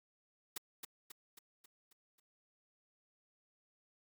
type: noise with echo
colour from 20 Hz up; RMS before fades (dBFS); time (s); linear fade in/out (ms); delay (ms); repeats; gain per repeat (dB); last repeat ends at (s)
white; -41; 0.56-0.58; 5; 270; 6; -5; 2.2
effects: Opus 48 kbps